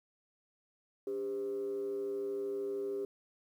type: tone with frequency modulation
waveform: sine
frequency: 400 Hz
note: G4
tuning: 35 cents sharp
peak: -33 dBFS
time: 1.07-3.05 s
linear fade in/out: 2 ms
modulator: 113 Hz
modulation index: 0.45
effects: tanh soft clip ceiling -30 dBFS + 11-bit